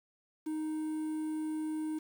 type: tone with quantisation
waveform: triangle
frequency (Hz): 311.1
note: D#4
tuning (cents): 0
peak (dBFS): -31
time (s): 0.46-1.99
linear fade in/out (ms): 10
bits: 9
effects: none